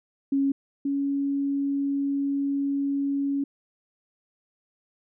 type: tone pair in turn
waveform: sine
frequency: 275.5 / 279.3 Hz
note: C#4 / C#4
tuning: -11 / +13 cents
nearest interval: unison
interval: 24 cents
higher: second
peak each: -20 / -23 dBFS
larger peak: first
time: 0.32-0.52 / 0.85-3.44 s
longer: second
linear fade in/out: 5 ms
effects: none